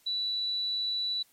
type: tone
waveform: sine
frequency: 3951 Hz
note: B7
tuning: in tune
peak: -28 dBFS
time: 0.06-1.23 s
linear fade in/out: 10 ms
effects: white hiss -64 dBFS RMS until 1.32 s + MP3 64 kbps